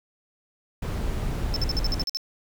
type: noise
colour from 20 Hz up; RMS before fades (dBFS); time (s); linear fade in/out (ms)
brown; -27; 0.82-2.04; 5
type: tone bursts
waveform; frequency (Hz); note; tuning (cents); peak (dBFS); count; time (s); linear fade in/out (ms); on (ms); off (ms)
triangle; 5290; E8; +5; -24; 9; 1.54-2.171; 0; 23; 53
effects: none